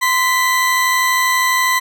40% pulse tone pair together, 1033.9 / 1975.5 Hz, C6 / B6, -21 / 0 cents, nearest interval major seventh, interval 1121 cents, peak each -15 dBFS, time 0.01-1.8 s, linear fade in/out 20 ms, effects none

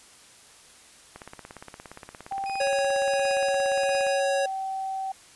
click train, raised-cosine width 0.5 ms, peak -25 dBFS, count 51, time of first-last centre 1.16-4.067 s, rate 17.2 Hz
sine tone with pitch glide, 784 to 769.2 Hz, G5 to G5, 0 to -33 cents, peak -28 dBFS, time 2.31-5.12 s, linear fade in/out 5 ms, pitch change -33 cents, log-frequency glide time 3.21-3.33 s
30% pulse tone with tremolo, 2496 Hz, D#7, 5 cents sharp, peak -32 dBFS, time 2.46-4.2 s, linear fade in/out 0 ms, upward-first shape sine, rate 1.5 Hz, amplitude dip 85%
square tone, 554 Hz, C#5, 1 cent flat, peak -24 dBFS, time 2.6-4.46 s, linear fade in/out 5 ms
effects white hiss -52 dBFS RMS until 5.35 s + resampled to 24000 Hz

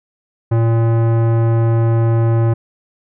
sine tone with tanh clipping, 114.7 Hz, A#2, 28 cents flat, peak -13 dBFS, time 0.51-2.54 s, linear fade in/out 10 ms, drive 18 dB, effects none

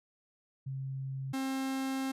sine / 45% pulse tone pair in turn, 134.2 / 266.5 Hz, C3 / C4, +44 / +32 cents, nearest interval octave, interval 1188 cents, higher second, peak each -35 / -32 dBFS, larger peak second, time 0.66-1.33 / 1.33-2.12 s, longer second, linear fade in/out 10 ms, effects resampled to 32000 Hz

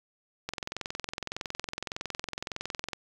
click train, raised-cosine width 0.2 ms, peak -16 dBFS, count 54, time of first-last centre 0.49-2.932 s, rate 21.7 Hz, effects 8-bit

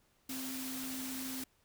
sine tone in noise, 261.6 Hz, C4, in tune, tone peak -41 dBFS, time 0.29-1.44 s, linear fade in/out 5 ms, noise white, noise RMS -43 dBFS, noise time 0.29-1.44 s, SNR -1 dB, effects pink hiss -72 dBFS RMS until 1.64 s

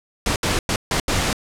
pink noise bursts at uneven times, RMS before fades -20 dBFS, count 5, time 0.26-0.36 / 0.43-0.59 / 0.69-0.76 / 0.91-1 / 1.08-1.33 s, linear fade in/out 2 ms, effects low-pass 9000 Hz 12 dB/octave

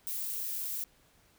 violet noise, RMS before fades -36 dBFS, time 0.07-0.84 s, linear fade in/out 0 ms, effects pink hiss -65 dBFS RMS until 1.38 s

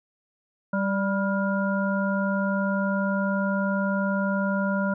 harmonic tone with a mistuned harmonic, 196 Hz, G3, in tune, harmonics 1 / 3 / 5 / 7, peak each -24 / -29 / -33 / -30 dBFS, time 0.73-4.94 s, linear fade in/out 5 ms, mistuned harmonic 7, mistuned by +49 cents, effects none

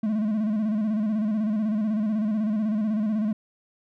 triangle tone with vibrato, 214.1 Hz, A3, 47 cents flat, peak -20 dBFS, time 0.03-3.33 s, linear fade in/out 5 ms, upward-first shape square, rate 16 Hz, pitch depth 60 cents each way, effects none

